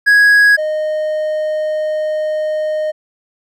triangle tone pair in turn, 1661.2 / 616.5 Hz, G#6 / D#5, 0 / -16 cents, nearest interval octave + perfect fourth, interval 1716 cents, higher first, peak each -4 / -13 dBFS, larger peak first, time 0.06-0.57 / 0.57-2.92 s, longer second, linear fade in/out 20 ms, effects none

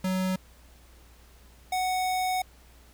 square tone pair in turn, 186.6 / 741.2 Hz, F#3 / F#5, +15 / +3 cents, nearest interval 2 octaves, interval 2388 cents, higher second, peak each -26 dBFS, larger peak neither, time 0.04-0.36 / 1.72-2.42 s, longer second, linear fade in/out 5 ms, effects added 60 Hz sine -53 dBFS peak until 2.93 s + pink hiss -58 dBFS RMS until 2.93 s

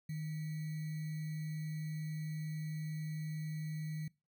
sine tone with sample-and-hold, 155.56 Hz, D#3, in tune, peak -37 dBFS, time 0.09-4.08 s, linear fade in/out 5 ms, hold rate 2100 Hz, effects noise-tail reverb RT60 0.3 s tail -24 dB re dry

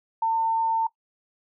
sine tone, 902 Hz, A5, 43 cents sharp, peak -20 dBFS, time 0.22-0.87 s, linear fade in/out 5 ms, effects noise-tail reverb RT60 0.1 s tail -20 dB re dry

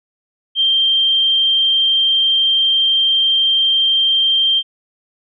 sine tone, 3163 Hz, G7, 15 cents sharp, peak -11 dBFS, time 0.55-4.63 s, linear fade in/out 50 ms, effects none

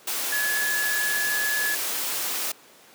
sine tone in noise, 1700 Hz, G#6, 40 cents sharp, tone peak -24 dBFS, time 0.32-1.75 s, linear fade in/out 5 ms, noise white, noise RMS -28 dBFS, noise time 0.07-2.52 s, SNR +1 dB, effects pink hiss -51 dBFS RMS until 2.94 s + high-pass 300 Hz 12 dB/octave

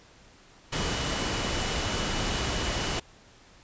sine tone in noise, 2953 Hz, F#7, 4 cents flat, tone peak -39 dBFS, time 0.72-3 s, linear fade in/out 10 ms, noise pink, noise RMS -29 dBFS, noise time 0.72-3 s, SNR -13 dB, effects pink hiss -55 dBFS RMS until 3.63 s + resampled to 16000 Hz

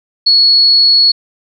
sine tone, 4367 Hz, C#8, 27 cents flat, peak -5 dBFS, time 0.26-1.12 s, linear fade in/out 10 ms, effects none

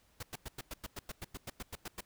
pink noise bursts, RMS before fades -42 dBFS, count 15, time 0.2-2.008 s, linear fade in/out 5 ms, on 30 ms, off 97 ms, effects pink hiss -69 dBFS RMS until 2.05 s

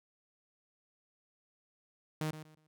sawtooth tone with echo, 155.2 Hz, D#3, 4 cents flat, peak -29 dBFS, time 2.21-2.31 s, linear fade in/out 2 ms, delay 120 ms, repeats 3, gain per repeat -12 dB, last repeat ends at 2.67 s, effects none

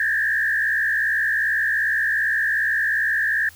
sine tone with frequency modulation, 1721 Hz, A6, 39 cents flat, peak -18 dBFS, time 0-3.49 s, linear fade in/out 2 ms, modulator 62.6 Hz, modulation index 1.7, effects added 84 Hz sine -50 dBFS peak until 3.55 s + white hiss -48 dBFS RMS until 3.55 s

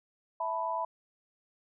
sine chord, E suspended fourth, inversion none, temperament equal, 659.3 / 880 / 987.8 Hz, E5 / A5 / B5, 0 / 0 / 0 cents, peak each -36 / -37 / -32 dBFS, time 0.4-0.85 s, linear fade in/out 5 ms, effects none

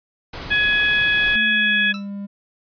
pink noise, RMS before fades -32 dBFS, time 0.33-1.36 s, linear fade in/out 5 ms
harmonic tone, 841 Hz, G#5, 22 cents sharp, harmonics 2 / 3 / 4, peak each -17 / -21 / -23 dBFS, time 0.5-1.93 s, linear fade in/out 20 ms
triangle tone with pitch glide, 220 to 200.6 Hz, A3 to G3, 0 to +40 cents, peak -25 dBFS, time 1.34-2.27 s, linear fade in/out 20 ms, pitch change -160 cents, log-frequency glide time 1.46-1.9 s
10% pulse tone with exponential decay, 1318.5 Hz, E6, in tune, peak -18 dBFS, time 1.94-2.1 s, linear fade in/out 2 ms, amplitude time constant 33 ms
effects resampled to 11025 Hz

